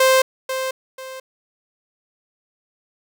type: tone with echo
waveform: sawtooth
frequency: 523.3 Hz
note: C5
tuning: in tune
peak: -8 dBFS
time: 0-0.22 s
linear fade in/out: 5 ms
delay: 490 ms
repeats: 2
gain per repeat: -10 dB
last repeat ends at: 1.2 s
effects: none